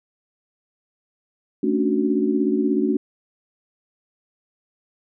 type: chord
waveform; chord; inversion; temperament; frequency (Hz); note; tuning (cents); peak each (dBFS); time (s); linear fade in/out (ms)
sine; D major seventh; second; equal; 220 / 277.2 / 293.7 / 370; A3 / C#4 / D4 / F#4; 0 / 0 / 0 / 0; -23; 1.63-2.97; 5
effects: none